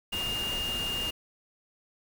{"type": "tone in noise", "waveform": "sine", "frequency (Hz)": 2824, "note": "F7", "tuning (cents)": 19, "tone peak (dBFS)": -30, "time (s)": [0.12, 1.11], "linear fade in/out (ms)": 10, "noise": "pink", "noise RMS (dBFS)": -37, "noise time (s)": [0.12, 1.11], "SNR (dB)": 4, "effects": []}